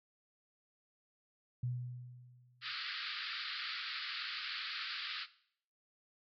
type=tone with exponential decay; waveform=sine; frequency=123.47 Hz; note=B2; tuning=in tune; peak=-33 dBFS; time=1.63-2.74 s; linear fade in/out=5 ms; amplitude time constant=240 ms
type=band-pass noise; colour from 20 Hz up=white; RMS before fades=-42 dBFS; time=2.61-5.27 s; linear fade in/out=50 ms; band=1200 to 4800 Hz; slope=96 dB/octave
effects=noise-tail reverb RT60 0.6 s tail -17 dB re dry